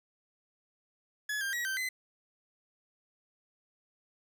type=tone with pitch steps; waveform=40% pulse; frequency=1700 / 1594 / 1913 / 1555 / 2036 Hz; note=G#6 / G6 / A#6 / G6 / C7; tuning=+40 / +28 / +44 / -14 / -48 cents; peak=-31 dBFS; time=1.29-1.89 s; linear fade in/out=5 ms; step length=120 ms; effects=none